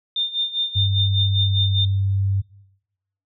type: tone with tremolo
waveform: sine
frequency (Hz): 3614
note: A7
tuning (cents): +46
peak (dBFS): -18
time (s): 0.16-1.85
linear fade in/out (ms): 2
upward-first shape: sine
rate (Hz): 5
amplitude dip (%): 85
type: tone with pitch glide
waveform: sine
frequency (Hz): 98.6 to 97.81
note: G2 to G2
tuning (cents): +11 to -3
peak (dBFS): -17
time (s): 0.75-2.42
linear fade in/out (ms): 20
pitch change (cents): -14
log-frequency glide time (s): 1.34-1.84
effects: noise-tail reverb RT60 0.9 s tail -23 dB re dry